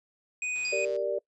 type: tone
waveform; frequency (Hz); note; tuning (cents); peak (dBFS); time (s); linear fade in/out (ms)
square; 2489; D#7; 0; -30; 0.42-0.85; 2
type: click train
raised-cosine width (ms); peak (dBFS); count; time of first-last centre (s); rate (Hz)
0.2; -34; 55; 0.56-0.963; 134
type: tone with exponential decay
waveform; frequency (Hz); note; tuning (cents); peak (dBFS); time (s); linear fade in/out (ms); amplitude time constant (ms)
sine; 4846; D#8; -47; -32; 0.65-1.03; 1; 81
type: chord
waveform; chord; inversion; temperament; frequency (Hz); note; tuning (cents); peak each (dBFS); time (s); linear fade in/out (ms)
sine; G minor; none; equal; 392 / 466.2 / 587.3; G4 / Bb4 / D5; 0 / 0 / 0; -33 / -32 / -29; 0.72-1.19; 10
effects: noise-tail reverb RT60 0.1 s tail -23 dB re dry + resampled to 22050 Hz